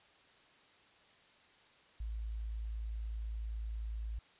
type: tone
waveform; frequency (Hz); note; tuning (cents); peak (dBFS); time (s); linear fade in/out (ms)
sine; 55; A1; 0; -37; 2-4.19; 5
effects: white hiss -64 dBFS RMS until 4.39 s + resampled to 8000 Hz